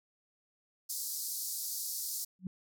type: band-pass noise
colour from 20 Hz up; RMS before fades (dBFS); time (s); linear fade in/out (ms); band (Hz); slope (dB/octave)
white; -38; 0.89-2.25; 10; 4400 to 16000; 48
type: tone with exponential growth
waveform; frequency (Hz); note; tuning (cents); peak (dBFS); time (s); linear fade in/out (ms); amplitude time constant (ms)
sine; 185; F#3; 0; -31; 2.39-2.47; 2; 17
effects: none